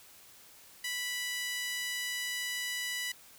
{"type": "tone with high-pass filter", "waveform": "5% pulse", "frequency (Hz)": 986, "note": "B5", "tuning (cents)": -3, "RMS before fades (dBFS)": -36, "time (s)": [0.84, 3.12], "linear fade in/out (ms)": 5, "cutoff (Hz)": 2200, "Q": 5.7, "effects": ["white hiss -56 dBFS RMS until 3.38 s"]}